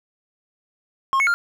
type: tone with pitch steps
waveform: triangle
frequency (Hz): 1076 / 2199 / 1400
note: C6 / C#7 / F6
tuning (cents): +48 / -14 / +4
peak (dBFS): -14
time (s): 1.13-1.34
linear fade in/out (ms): 0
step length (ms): 70
effects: none